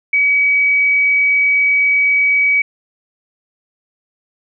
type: tone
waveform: sine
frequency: 2272 Hz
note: C#7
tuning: 42 cents sharp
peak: -10 dBFS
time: 0.13-2.62 s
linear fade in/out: 5 ms
effects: none